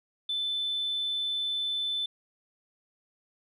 sine tone, 3520 Hz, A7, in tune, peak -27 dBFS, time 0.29-2.06 s, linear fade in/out 5 ms, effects tanh soft clip ceiling -23 dBFS

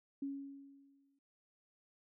sine tone with exponential decay, 277.2 Hz, C#4, in tune, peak -36 dBFS, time 0.22-1.19 s, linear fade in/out 5 ms, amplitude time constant 210 ms, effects none

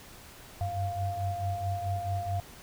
sine tone cluster, 93.5 / 98.1 / 699 Hz, F#2 / G2 / F5, +19 / +2 / +1 cents, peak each -34 / -34 / -33 dBFS, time 0.61-2.4 s, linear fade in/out 0 ms, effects pink hiss -50 dBFS RMS until 2.62 s

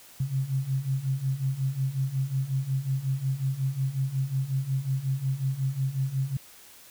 sine beating tone pair, 130.81 / 136.31 Hz, C3 / C#3, 0 / -29 cents, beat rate 5.5 Hz, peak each -30 / -27 dBFS, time 0.2-6.37 s, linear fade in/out 5 ms, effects white hiss -51 dBFS RMS until 6.9 s

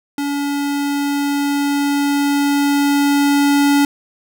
square tone with level ramp, 284.7 Hz, C#4, 46 cents sharp, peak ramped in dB -19 to -11 dBFS, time 0.18-3.85 s, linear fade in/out 2 ms, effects none

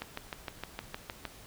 click train, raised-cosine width 0.3 ms, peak -20 dBFS, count 9, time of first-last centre 0.02-1.253 s, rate 6.49 Hz, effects pink hiss -52 dBFS RMS until 1.46 s

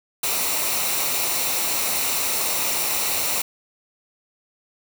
white noise with comb filter, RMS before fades -23 dBFS, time 0.23-3.42 s, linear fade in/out 5 ms, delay 0.61 ms, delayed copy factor -0.5, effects none

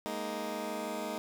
15% pulse chord, Ab suspended second, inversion none, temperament just, 207.7 / 233.6 / 311.5 Hz, Ab3 / Bb3 / Eb4, 0 / +4 / +2 cents, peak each -34 dBFS, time 0.06-1.18 s, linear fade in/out 0 ms, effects 11-bit

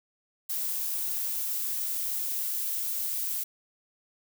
violet noise with high-pass filter sweep, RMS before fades -31 dBFS, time 0.49-3.44 s, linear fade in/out 10 ms, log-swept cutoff 850 to 490 Hz, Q 2.8, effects none

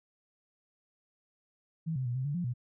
sine tone with pitch steps, 161.8 / 129.9 / 121.3 / 130.1 / 144.2 / 175.9 / 122.4 Hz, E3 / C3 / B2 / C3 / D3 / F3 / B2, -32 / -12 / -31 / -9 / -31 / +13 / -15 cents, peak -30 dBFS, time 1.86-2.539 s, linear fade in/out 20 ms, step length 97 ms, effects none

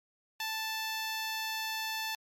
10% pulse tone, 880 Hz, A5, in tune, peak -25 dBFS, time 0.4-2.15 s, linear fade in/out 2 ms, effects MP3 64 kbps

